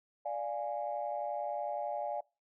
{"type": "chord", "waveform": "sine", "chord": "D diminished", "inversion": "none", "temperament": "equal", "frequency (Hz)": [587.3, 698.5, 830.6], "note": ["D5", "F5", "Ab5"], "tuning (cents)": [0, 0, 0], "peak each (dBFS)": [-37, -38, -38], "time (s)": [0.25, 2.21], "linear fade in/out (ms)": 10, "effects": ["noise-tail reverb RT60 0.3 s tail -25 dB re dry", "tanh soft clip ceiling -24 dBFS"]}